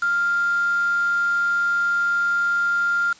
sine tone with quantisation, 1396.9 Hz, F6, in tune, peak -18 dBFS, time 0.02-3.13 s, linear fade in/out 5 ms, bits 5, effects white hiss -48 dBFS RMS until 3.19 s + resampled to 16000 Hz

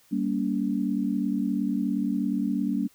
sine chord, G diminished, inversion none, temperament equal with one note detuned, 196 / 233.1 / 284.2 Hz, G3 / Bb3 / Db4, 0 / 0 / +43 cents, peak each -28 dBFS, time 0.11-2.88 s, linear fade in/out 20 ms, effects white hiss -60 dBFS RMS until 2.94 s

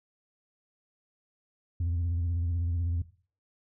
sine tone with vibrato, 85.5 Hz, F2, 36 cents flat, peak -24 dBFS, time 1.8-3.02 s, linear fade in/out 5 ms, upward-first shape square, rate 16 Hz, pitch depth 48 cents each way, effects noise-tail reverb RT60 0.4 s tail -17 dB re dry + tanh soft clip ceiling -25 dBFS

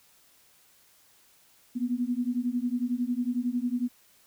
sine beating tone pair, 239.5 / 250.5 Hz, A#3 / B3, +47 / +25 cents, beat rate 11 Hz, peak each -29 dBFS, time 1.75-3.89 s, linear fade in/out 20 ms, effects white hiss -61 dBFS RMS until 4.26 s

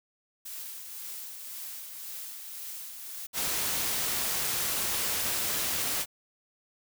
blue noise with tremolo, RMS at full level -39 dBFS, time 0.45-3.27 s, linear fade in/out 10 ms, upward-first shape triangle, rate 1.9 Hz, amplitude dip 40%
white noise, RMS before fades -30 dBFS, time 3.33-6.06 s, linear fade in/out 50 ms
effects none

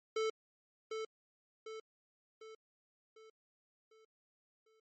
square tone with echo, 440 Hz, A4, in tune, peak -33 dBFS, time 0.16-0.3 s, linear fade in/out 5 ms, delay 750 ms, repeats 6, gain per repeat -6 dB, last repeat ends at 4.8 s, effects low-pass 7000 Hz 12 dB/octave + MP3 32 kbps

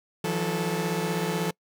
sawtooth tone cluster, 163.6 / 179.7 / 436.3 Hz, E3 / F3 / A4, -13 / +50 / -15 cents, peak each -26 dBFS, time 0.24-1.51 s, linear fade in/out 5 ms, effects noise-tail reverb RT60 0.1 s tail -26 dB re dry

